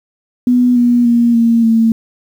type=tone with pitch steps; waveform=sine; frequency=246.9 / 241.5 / 236.3 / 231.2 / 226.1 Hz; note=B3 / B3 / A#3 / A#3 / A3; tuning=0 / -39 / +24 / -14 / +47 cents; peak=-7 dBFS; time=0.47-1.92 s; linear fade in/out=2 ms; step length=290 ms; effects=7-bit